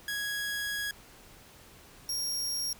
sawtooth tone pair in turn, 1661.2 / 5588 Hz, G#6 / F8, 0 / 0 cents, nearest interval octave + major sixth, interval 2100 cents, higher second, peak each -28 dBFS, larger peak neither, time 0.08-0.91 / 2.09-2.73 s, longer first, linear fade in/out 2 ms, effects pink hiss -54 dBFS RMS until 2.79 s

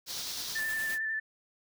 white band-pass noise, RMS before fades -40 dBFS, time 0.06-0.62 s, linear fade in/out 50 ms, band 3400 to 6100 Hz, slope 48 dB/octave
white noise with tremolo, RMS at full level -40 dBFS, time 0.06-0.99 s, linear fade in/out 50 ms, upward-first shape square, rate 9.6 Hz, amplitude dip 25%
sine tone with vibrato, 1768 Hz, A6, 8 cents sharp, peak -30 dBFS, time 0.55-1.2 s, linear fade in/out 10 ms, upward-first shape square, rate 11 Hz, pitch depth 18 cents each way
effects none

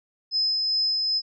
sine tone with tremolo, 5100 Hz, D#8, 42 cents sharp, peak -20 dBFS, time 0.31-1.22 s, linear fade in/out 50 ms, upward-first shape sine, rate 2.5 Hz, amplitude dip 25%, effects none

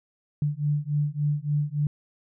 sine beating tone pair, 145.6 / 149.1 Hz, D3 / D3, -15 / +27 cents, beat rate 3.5 Hz, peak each -26 dBFS, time 0.42-1.87 s, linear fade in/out 2 ms, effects none

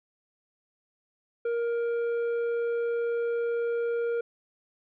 triangle tone with tanh clipping, 469 Hz, A#4, 11 cents sharp, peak -27 dBFS, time 1.45-4.21 s, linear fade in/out 5 ms, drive 11 dB, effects none

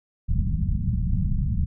pink low-pass noise, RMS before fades -23 dBFS, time 0.28-1.66 s, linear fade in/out 20 ms, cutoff 200 Hz, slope 48 dB/octave, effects none

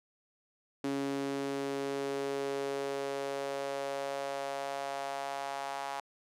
sawtooth tone with high-pass filter sweep, 138.59 Hz, C#3, in tune, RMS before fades -36 dBFS, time 0.84-6 s, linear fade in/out 0 ms, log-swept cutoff 300 to 820 Hz, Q 3.3, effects low-pass 10000 Hz 12 dB/octave

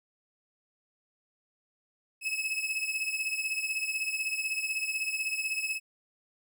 40% pulse beating tone pair, 2575 / 2591 Hz, E7 / E7, -41 / -30 cents, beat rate 16 Hz, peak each -31 / -33 dBFS, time 2.21-5.8 s, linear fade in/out 50 ms, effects none

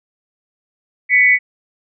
sine tone pair together, 1990.3 / 2232 Hz, B6 / C#7, +13 / +11 cents, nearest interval major second, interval 198 cents, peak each -11 dBFS, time 1.09-1.39 s, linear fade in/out 50 ms, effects none

